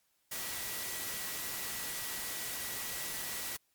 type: tone in noise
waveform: sine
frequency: 1939 Hz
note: B6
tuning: 32 cents flat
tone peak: -49 dBFS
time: 0.31-3.57 s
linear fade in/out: 10 ms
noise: white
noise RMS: -39 dBFS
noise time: 0.31-3.57 s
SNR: -13 dB
effects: white hiss -75 dBFS RMS until 3.74 s + Opus 48 kbps